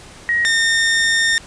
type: tone pair in turn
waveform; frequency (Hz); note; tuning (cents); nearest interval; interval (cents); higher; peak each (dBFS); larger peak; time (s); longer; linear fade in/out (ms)
sine / sawtooth; 1890 / 1824; A#6 / A#6; +23 / -38; minor second; 61; first; -14 / -10; second; 0.29-0.45 / 0.45-1.38; second; 0
effects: pink hiss -40 dBFS RMS until 1.46 s + resampled to 22050 Hz